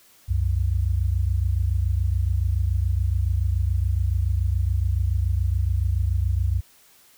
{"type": "tone pair together", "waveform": "sine", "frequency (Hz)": [65.34, 92.4], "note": ["C2", "F#2"], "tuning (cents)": [-2, -2], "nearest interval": "tritone", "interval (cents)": 600, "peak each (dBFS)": -22, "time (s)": [0.28, 6.61], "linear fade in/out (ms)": 20, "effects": ["white hiss -55 dBFS RMS until 7.17 s"]}